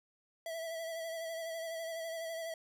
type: tone with vibrato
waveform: square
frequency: 657 Hz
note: E5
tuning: 6 cents flat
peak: -39 dBFS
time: 0.46-2.54 s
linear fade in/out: 2 ms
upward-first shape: sine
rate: 12 Hz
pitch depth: 31 cents each way
effects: none